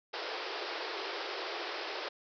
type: band-pass noise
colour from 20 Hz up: pink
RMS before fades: -39 dBFS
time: 0.13-2.09 s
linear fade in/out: 10 ms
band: 330 to 5300 Hz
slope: 96 dB/octave
effects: none